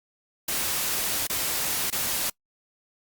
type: noise with dropouts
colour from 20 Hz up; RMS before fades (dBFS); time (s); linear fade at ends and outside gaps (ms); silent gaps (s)
white; -27; 0.48-2.3; 5; 1.271-1.297 / 1.903-1.925
effects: noise-tail reverb RT60 0.1 s tail -26 dB re dry + Opus 48 kbps